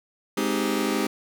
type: chord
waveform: sawtooth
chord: Ab major seventh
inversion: none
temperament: just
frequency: 207.7 / 259.6 / 311.5 / 389.3 Hz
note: Ab3 / C4 / Eb4 / G4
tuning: 0 / -13 / +2 / -12 cents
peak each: -24 dBFS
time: 0.37-1.07 s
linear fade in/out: 5 ms
effects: none